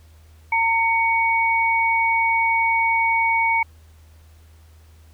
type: tone pair together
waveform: sine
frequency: 912 / 2235 Hz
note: A#5 / C#7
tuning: -38 / +14 cents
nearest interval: octave + major third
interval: 1552 cents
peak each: -19 dBFS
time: 0.52-3.63 s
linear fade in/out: 5 ms
effects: added 79 Hz sine -46 dBFS peak until 5.13 s + pink hiss -58 dBFS RMS until 5.13 s